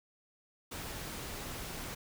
pink noise, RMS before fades -42 dBFS, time 0.71-1.95 s, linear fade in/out 10 ms, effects none

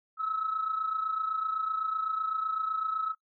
sine tone pair together, 1290.6 / 1318.5 Hz, E6 / E6, -37 / 0 cents, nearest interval unison, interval 37 cents, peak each -29 / -34 dBFS, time 0.17-3.15 s, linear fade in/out 50 ms, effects noise-tail reverb RT60 0.1 s tail -21 dB re dry + tanh soft clip ceiling -21 dBFS

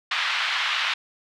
white band-pass noise, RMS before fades -25 dBFS, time 0.11-0.94 s, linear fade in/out 5 ms, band 1000 to 3500 Hz, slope 24 dB/octave, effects none

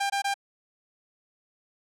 sawtooth tone bursts, 797 Hz, G5, 28 cents sharp, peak -21 dBFS, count 3, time 0-0.342 s, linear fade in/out 10 ms, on 100 ms, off 21 ms, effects low-pass 10000 Hz 12 dB/octave

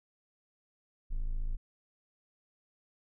triangle tone, 27.39 Hz, A0, 7 cents flat, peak -28 dBFS, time 1.1-1.57 s, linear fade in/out 20 ms, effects none

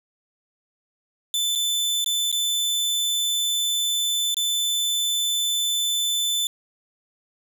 sawtooth tone with dropouts, 3520 Hz, A7, in tune, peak -18 dBFS, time 1.34-6.47 s, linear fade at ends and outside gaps 1 ms, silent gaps 1.552-1.557 / 2.044-2.061 / 2.316-2.326 / 4.344-4.368 s, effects none

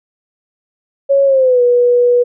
sine tone with pitch glide, 553 to 487 Hz, C#5 to B4, -4 to -24 cents, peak -7 dBFS, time 1.09-2.24 s, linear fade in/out 20 ms, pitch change -220 cents, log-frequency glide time 1.25-1.62 s, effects none

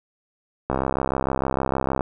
click train, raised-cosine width 1 ms, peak -8 dBFS, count 88, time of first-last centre 0.7-2.008 s, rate 66.5 Hz, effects none

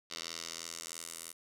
10% pulse tone with band-pass filter sweep, 83.1 Hz, E2, 15 cents sharp, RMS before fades -44 dBFS, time 0.1-1.33 s, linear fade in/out 20 ms, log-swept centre 4500 to 9800 Hz, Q 1.6, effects none

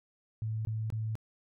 sine tone bursts, 110 Hz, A2, in tune, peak -31 dBFS, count 3, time 0.42-1.154 s, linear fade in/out 0 ms, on 230 ms, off 22 ms, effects none

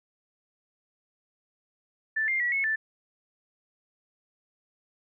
sine tone with pitch steps, 1762 / 2108 / 1934 / 2192 / 1762 Hz, A6 / C7 / B6 / C#7 / A6, +2 / +12 / -37 / -20 / +2 cents, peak -24 dBFS, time 2.16-2.76 s, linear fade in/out 10 ms, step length 120 ms, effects none

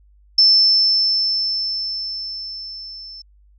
sine tone with level ramp, 5300 Hz, E8, 9 cents sharp, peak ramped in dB -8 to -34 dBFS, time 0.38-3.22 s, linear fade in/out 5 ms, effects added 50 Hz sine -49 dBFS peak until 3.58 s

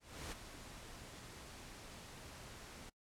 pink noise with ADSR envelope, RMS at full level -45 dBFS, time 0-2.9 s, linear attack 320 ms, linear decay 15 ms, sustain -8 dB, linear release 12 ms, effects noise-tail reverb RT60 0.1 s tail -22 dB re dry + low-pass 10000 Hz 12 dB/octave

